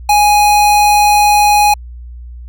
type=tone; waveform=square; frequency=830.6 Hz; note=G#5; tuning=in tune; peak=-7 dBFS; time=0.09-1.74 s; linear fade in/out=5 ms; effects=added 60 Hz sine -27 dBFS peak until 2.48 s